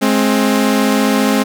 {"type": "tone pair together", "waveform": "sawtooth", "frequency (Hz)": [210.6, 265.3], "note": ["G#3", "C4"], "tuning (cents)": [24, 24], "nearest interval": "major third", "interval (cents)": 400, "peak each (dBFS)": -10, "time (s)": [0.01, 1.44], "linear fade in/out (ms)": 20, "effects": []}